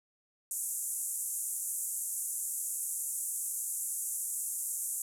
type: band-pass noise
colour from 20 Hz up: white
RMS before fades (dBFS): -36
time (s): 0.51-5.02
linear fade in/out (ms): 2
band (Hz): 7100 to 12000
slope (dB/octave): 48
effects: none

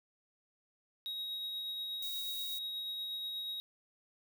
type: tone with tremolo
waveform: triangle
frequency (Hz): 3794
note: A#7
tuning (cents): +30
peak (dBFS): -35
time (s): 1.06-3.6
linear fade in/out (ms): 0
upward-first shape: triangle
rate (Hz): 8.3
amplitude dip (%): 25
type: noise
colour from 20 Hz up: violet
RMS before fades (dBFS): -45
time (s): 2.02-2.59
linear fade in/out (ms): 5
effects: none

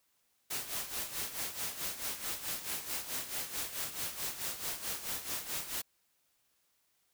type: noise with tremolo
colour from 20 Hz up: white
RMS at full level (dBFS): -36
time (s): 0.5-5.82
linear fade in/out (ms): 10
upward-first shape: sine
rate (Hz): 4.6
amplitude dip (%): 70
effects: white hiss -75 dBFS RMS until 7.13 s

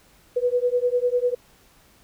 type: beating tone pair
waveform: sine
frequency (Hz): 486.8 / 496.8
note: B4 / B4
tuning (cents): -25 / +10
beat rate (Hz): 10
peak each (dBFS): -22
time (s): 0.36-1.35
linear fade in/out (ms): 10
effects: pink hiss -56 dBFS RMS until 2.03 s

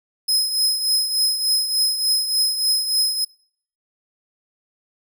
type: tone with tremolo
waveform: sawtooth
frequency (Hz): 5110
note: D#8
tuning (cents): +45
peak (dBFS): -12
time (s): 0.28-3.25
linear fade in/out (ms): 10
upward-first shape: triangle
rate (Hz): 3.4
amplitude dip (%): 65
effects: noise-tail reverb RT60 0.6 s tail -26 dB re dry

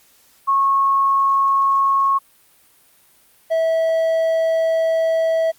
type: tone pair in turn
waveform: sine / triangle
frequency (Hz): 1095 / 651.1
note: C#6 / E5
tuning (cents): -22 / -22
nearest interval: major sixth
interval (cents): 900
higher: first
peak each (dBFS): -13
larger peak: neither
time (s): 0.47-2.19 / 3.5-5.52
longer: second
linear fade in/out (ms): 20
effects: white hiss -54 dBFS RMS until 5.58 s + Opus 48 kbps

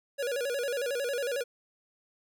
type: tone with vibrato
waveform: square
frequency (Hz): 519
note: C5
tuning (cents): -14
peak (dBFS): -30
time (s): 0.18-1.44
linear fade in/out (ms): 20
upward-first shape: square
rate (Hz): 11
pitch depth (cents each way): 130
effects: none

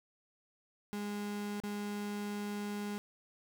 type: tone with dropouts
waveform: 35% pulse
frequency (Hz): 205.9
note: G#3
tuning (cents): -15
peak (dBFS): -35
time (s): 0.93-2.98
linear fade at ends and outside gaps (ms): 0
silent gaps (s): 1.601-1.636
effects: none

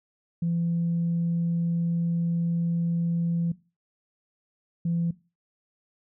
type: tone pair in turn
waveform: sine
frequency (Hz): 169.2 / 169.2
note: E3 / E3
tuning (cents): +45 / +45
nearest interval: unison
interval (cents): 0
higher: neither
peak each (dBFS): -22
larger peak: neither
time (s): 0.42-3.52 / 4.85-5.11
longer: first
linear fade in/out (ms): 5
effects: noise-tail reverb RT60 0.3 s tail -19 dB re dry + tanh soft clip ceiling -19 dBFS

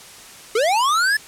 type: linear sweep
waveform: square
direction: up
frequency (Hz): 407.8 to 1760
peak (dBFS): -16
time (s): 0.55-1.17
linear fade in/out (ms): 5
effects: white hiss -41 dBFS RMS until 1.27 s + low-pass 10000 Hz 12 dB/octave

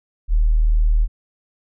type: tone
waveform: sine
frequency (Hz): 38.92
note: D#1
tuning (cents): +1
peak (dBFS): -12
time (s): 0.28-1.08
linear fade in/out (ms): 50
effects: none

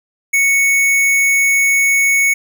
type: tone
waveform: square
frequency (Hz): 2217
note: C#7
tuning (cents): 0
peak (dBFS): -11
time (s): 0.33-2.34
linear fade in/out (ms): 10
effects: none

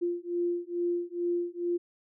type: beating tone pair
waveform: sine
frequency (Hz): 347.2 / 349.5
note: F4 / F4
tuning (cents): -10 / +1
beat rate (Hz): 2.3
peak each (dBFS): -31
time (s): 0.01-1.78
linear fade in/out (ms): 20
effects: none

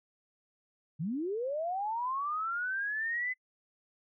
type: linear sweep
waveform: sine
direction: up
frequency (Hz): 137.9 to 2039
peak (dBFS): -31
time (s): 0.99-3.34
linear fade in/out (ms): 20
effects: noise-tail reverb RT60 0.1 s tail -25 dB re dry

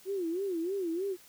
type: tone with vibrato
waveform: sine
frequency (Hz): 361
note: F#4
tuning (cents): -43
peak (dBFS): -30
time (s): 0.05-1.17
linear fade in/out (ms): 50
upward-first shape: sine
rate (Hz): 3.2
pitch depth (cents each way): 180
effects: white hiss -57 dBFS RMS until 1.28 s

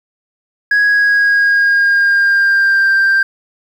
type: tone with pitch glide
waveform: sine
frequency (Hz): 1661.2 to 1578.9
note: G#6 to G6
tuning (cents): 0 to +12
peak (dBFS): -6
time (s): 0.71-3.23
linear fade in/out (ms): 5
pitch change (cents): -88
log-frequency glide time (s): 0.84-2.91
effects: tanh soft clip ceiling -7 dBFS + 7-bit

